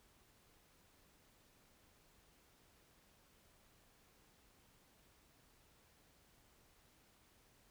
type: silence
effects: pink hiss -70 dBFS RMS until 7.7 s